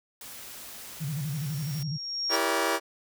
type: noise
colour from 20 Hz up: white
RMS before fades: -43 dBFS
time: 0.21-1.83 s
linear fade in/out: 2 ms
type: tone with vibrato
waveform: sine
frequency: 146.9 Hz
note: D3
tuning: 1 cent sharp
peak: -29 dBFS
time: 1-1.98 s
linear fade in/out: 20 ms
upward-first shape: square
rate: 12 Hz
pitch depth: 130 cents each way
type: tone with exponential growth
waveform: sine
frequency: 5570 Hz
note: F8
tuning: 5 cents flat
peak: -24 dBFS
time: 1.02-2.36 s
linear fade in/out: 5 ms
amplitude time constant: 290 ms
type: chord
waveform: 15% pulse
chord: E diminished seventh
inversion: none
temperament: just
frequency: 329.6 / 395.6 / 474.7 / 569.6 Hz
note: E4 / G4 / Bb4 / Db5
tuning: 0 / +16 / +31 / +47 cents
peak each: -24 dBFS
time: 2.29-2.8 s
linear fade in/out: 50 ms
effects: none